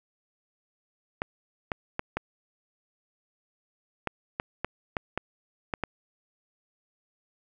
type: clicks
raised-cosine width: 0.5 ms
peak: -13 dBFS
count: 11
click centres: 1.219 / 1.718 / 1.994 / 2.17 / 4.073 / 4.399 / 4.646 / 4.968 / 5.176 / 5.738 / 5.837 s
effects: none